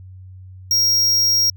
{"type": "tone", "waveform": "square", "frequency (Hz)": 5600, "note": "F8", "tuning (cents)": 4, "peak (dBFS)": -14, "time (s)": [0.71, 1.5], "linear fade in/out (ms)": 2, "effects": ["added 93 Hz sine -36 dBFS peak until 1.56 s"]}